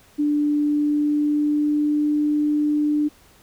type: tone with pitch glide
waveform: sine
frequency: 294.8 to 297.7 Hz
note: D4 to D4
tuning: +7 to +24 cents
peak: -17 dBFS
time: 0.18-3.09 s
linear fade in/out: 20 ms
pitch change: +17 cents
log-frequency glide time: 0.59-2.11 s
effects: pink hiss -53 dBFS RMS until 3.42 s